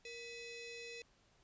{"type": "ring-modulated tone", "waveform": "sawtooth", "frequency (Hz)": 1510, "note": "F#6", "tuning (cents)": 35, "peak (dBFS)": -40, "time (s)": [0.05, 1.02], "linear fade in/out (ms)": 2, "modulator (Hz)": 1040, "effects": ["pink hiss -71 dBFS RMS until 1.43 s", "resampled to 16000 Hz"]}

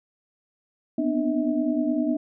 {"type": "tone cluster", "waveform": "sine", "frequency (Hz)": [243.9, 253.7, 300.5, 642], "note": ["B3", "B3", "D4", "E5"], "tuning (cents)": [-21, 47, 40, -46], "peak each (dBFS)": [-28, -27, -24, -31], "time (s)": [0.98, 2.17], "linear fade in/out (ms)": 5, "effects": []}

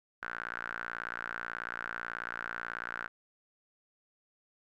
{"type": "tone with band-pass filter", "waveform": "sawtooth", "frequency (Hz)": 58.27, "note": "A#1", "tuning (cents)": 0, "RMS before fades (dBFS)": -40, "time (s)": [0.22, 3.08], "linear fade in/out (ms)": 10, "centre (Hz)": 1500, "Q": 7.4, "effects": []}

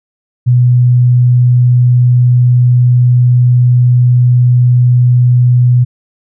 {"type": "tone", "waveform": "sine", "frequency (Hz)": 123.47, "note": "B2", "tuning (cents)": 0, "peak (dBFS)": -4, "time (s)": [0.46, 5.85], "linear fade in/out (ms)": 20, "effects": []}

